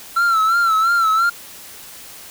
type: tone with vibrato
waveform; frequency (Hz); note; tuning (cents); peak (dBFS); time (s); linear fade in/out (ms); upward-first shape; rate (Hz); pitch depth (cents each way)
triangle; 1343; E6; +32; -11; 0.16-1.3; 10; sine; 2.9; 74
effects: white hiss -38 dBFS RMS until 2.3 s